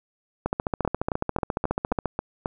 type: two click trains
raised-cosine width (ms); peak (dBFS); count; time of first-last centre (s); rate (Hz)
1; -10 / -11; 24 / 7; 0.46-2.057 / 0.85-2.459; 14.4 / 3.73
effects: none